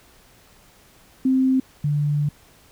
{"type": "tone pair in turn", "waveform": "sine", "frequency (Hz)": [261.6, 146.82], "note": ["C4", "D3"], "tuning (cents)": [0, 0], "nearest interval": "minor seventh", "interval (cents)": 1000, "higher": "first", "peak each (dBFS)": [-15, -18], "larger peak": "first", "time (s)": [[1.25, 1.6], [1.84, 2.29]], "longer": "second", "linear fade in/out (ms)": 5, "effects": ["pink hiss -53 dBFS RMS until 2.71 s"]}